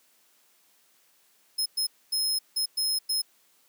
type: tone bursts at uneven times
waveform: sawtooth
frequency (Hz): 5150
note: E8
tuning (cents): -41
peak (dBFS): -22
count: 6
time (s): 1.58-1.66 / 1.77-1.87 / 2.12-2.39 / 2.56-2.66 / 2.77-2.99 / 3.09-3.22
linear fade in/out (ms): 10
effects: white hiss -64 dBFS RMS until 3.68 s + high-pass 200 Hz 12 dB/octave